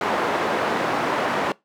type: band-pass noise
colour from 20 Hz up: white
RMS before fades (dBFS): -23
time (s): 0.01-1.52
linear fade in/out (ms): 2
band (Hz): 230 to 1100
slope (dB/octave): 12
effects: noise-tail reverb RT60 0.2 s tail -22 dB re dry